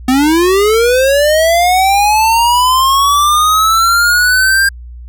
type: linear sweep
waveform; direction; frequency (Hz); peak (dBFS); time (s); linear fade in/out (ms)
square; up; 249.3 to 1603; -8; 0.08-4.69; 5
effects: added 60 Hz sine -27 dBFS peak until 5.08 s